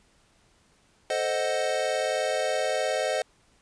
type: chord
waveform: square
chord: A diminished seventh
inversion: none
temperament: equal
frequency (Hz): 440 / 523.3 / 622.3 / 740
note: A4 / C5 / Eb5 / Gb5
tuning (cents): 0 / 0 / 0 / 0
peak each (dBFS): -35 / -30 / -29 / -33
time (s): 1.1-3.22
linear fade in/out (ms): 2
effects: pink hiss -63 dBFS RMS until 3.61 s + resampled to 22050 Hz